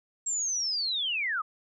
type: linear sweep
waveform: sine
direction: down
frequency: 7560 to 1184 Hz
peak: -27 dBFS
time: 0.26-1.42 s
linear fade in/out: 10 ms
effects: none